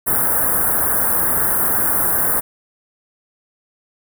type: band-stop noise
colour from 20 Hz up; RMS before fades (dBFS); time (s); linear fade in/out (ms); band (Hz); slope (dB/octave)
white; -17; 0.06-2.41; 20; 1700 to 9600; 48
effects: none